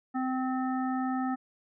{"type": "harmonic tone", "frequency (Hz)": 258.6, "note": "C4", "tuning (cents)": -20, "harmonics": [1, 3, 5, 7], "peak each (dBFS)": [-29, -34, -38, -44], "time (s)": [0.14, 1.36], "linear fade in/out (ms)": 20, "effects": []}